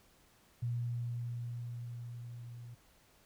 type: tone with level ramp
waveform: sine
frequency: 119.6 Hz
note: A#2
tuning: 45 cents sharp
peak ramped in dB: -32 to -46 dBFS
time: 0.62-2.75 s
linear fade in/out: 10 ms
effects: pink hiss -66 dBFS RMS until 3.25 s